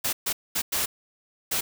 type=noise bursts at uneven times; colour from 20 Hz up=white; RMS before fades=-26 dBFS; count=5; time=0.04-0.13 / 0.26-0.33 / 0.55-0.62 / 0.72-0.86 / 1.51-1.61 s; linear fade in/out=10 ms; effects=none